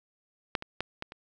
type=clicks; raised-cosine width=0.3 ms; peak=-10 / -22 / -14 / -19 / -27 dBFS; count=5; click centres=0.552 / 0.624 / 0.806 / 1.024 / 1.121 s; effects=none